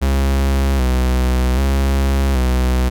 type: tone with vibrato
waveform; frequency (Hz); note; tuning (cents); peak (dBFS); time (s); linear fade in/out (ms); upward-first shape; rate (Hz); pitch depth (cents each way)
45% pulse; 65.41; C2; 0; -13; 0.01-2.9; 20; square; 0.64; 59
effects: none